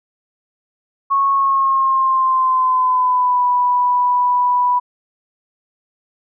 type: tone with pitch glide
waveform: sine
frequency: 1100 to 985.7 Hz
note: C#6 to B5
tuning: -14 to -4 cents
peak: -12 dBFS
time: 1.1-4.8 s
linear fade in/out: 20 ms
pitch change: -190 cents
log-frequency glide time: 1.32-3.45 s
effects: none